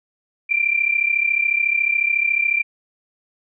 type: tone pair together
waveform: sine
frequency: 2349 / 2383 Hz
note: D7 / D7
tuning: 0 / +25 cents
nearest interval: unison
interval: 25 cents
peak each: -19 dBFS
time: 0.49-2.63 s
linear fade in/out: 20 ms
effects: none